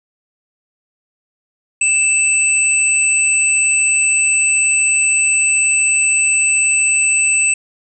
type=tone pair together; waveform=sine; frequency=2637 / 8024 Hz; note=E7 / B8; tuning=0 / +26 cents; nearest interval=octave + perfect fifth; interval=1926 cents; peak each=-14 dBFS; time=1.81-7.54 s; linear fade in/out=5 ms; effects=none